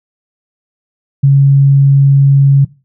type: tone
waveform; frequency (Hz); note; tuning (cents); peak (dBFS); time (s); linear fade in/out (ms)
sine; 138.59; C#3; 0; -3; 1.23-2.65; 10
effects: noise-tail reverb RT60 0.3 s tail -20 dB re dry